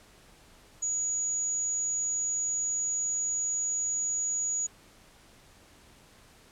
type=tone; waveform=sine; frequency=6810 Hz; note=G#8; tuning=42 cents sharp; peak=-27 dBFS; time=0.82-4.67 s; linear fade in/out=10 ms; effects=pink hiss -57 dBFS RMS until 6.51 s + low-pass 11000 Hz 12 dB/octave